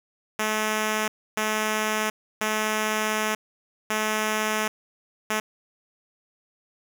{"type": "tone bursts at uneven times", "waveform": "5% pulse", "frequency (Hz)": 215.6, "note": "A3", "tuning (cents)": -35, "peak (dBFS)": -12, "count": 5, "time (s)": [[0.39, 1.08], [1.37, 2.1], [2.41, 3.35], [3.9, 4.68], [5.3, 5.4]], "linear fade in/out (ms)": 5, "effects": []}